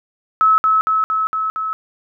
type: tone with echo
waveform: sine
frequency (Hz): 1295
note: E6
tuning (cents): -31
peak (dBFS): -9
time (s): 0.41-0.58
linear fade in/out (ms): 0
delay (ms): 230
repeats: 5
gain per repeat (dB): -2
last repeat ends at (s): 1.73
effects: none